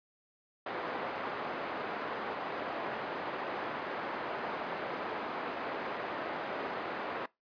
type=band-pass noise; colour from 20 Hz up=pink; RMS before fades=-38 dBFS; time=0.66-7.26 s; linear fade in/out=5 ms; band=410 to 1600 Hz; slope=12 dB/octave; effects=noise-tail reverb RT60 0.2 s tail -22 dB re dry + resampled to 11025 Hz